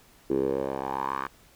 10% pulse tone with band-pass filter sweep, 67.3 Hz, C2, 49 cents sharp, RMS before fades -29 dBFS, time 0.3-1.27 s, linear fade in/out 5 ms, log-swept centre 360 to 1300 Hz, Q 4.2, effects pink hiss -57 dBFS RMS until 1.55 s

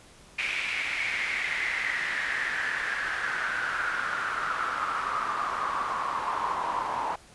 pink noise with band-pass filter sweep, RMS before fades -30 dBFS, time 0.38-7.16 s, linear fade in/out 10 ms, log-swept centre 2400 to 930 Hz, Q 6, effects pink hiss -53 dBFS RMS until 7.34 s + resampled to 24000 Hz

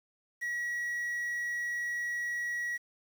triangle tone with quantisation, 1919 Hz, A#6, 50 cents sharp, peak -30 dBFS, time 0.41-2.78 s, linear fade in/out 20 ms, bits 9, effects none

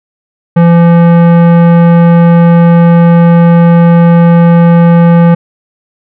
sine tone with tanh clipping, 170 Hz, F3, 46 cents flat, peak -3 dBFS, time 0.56-5.35 s, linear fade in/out 10 ms, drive 17 dB, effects none

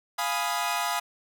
sawtooth chord, F half-diminished seventh, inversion none, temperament equal, 698.5 / 830.6 / 987.8 / 1244.5 Hz, F5 / Ab5 / Cb6 / Eb6, 0 / 0 / 0 / 0 cents, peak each -28 dBFS, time 0.18-1 s, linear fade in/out 10 ms, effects none

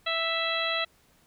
harmonic tone, 659.3 Hz, E5, in tune, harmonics 1 / 2 / 3 / 4 / 5 / 6, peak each -33 / -33 / -33 / -33 / -33 / -33 dBFS, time 0.06-0.85 s, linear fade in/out 10 ms, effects pink hiss -63 dBFS RMS until 1.26 s

